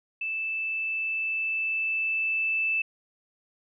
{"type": "tone with level ramp", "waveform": "sine", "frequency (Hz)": 2637, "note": "E7", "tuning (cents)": 0, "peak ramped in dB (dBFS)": [-28, -23], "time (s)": [0.21, 2.82], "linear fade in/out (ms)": 5, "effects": []}